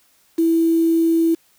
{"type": "tone with quantisation", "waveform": "sine", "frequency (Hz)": 329.6, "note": "E4", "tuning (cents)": 0, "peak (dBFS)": -13, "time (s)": [0.38, 1.35], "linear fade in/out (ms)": 10, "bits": 6, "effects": ["white hiss -58 dBFS RMS until 1.58 s"]}